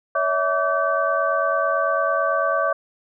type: tone cluster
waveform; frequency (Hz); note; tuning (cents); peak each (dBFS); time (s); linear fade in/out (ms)
sine; 563 / 652 / 1153 / 1536; C#5 / E5 / D6 / G6; +27 / -19 / -32 / -36; -24 / -23 / -22 / -26; 0.15-2.73; 5
effects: none